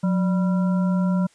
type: harmonic tone with a mistuned harmonic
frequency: 196 Hz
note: G3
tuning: in tune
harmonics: 1 / 3 / 5 / 7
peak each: -18 / -32 / -35 / -38 dBFS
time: 0.03-1.27 s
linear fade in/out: 10 ms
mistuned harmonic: 1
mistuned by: -130 cents
effects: white hiss -58 dBFS RMS until 1.34 s + resampled to 22050 Hz